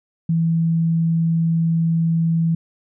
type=tone; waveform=sine; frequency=164.81 Hz; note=E3; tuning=in tune; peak=-15 dBFS; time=0.29-2.55 s; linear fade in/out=5 ms; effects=none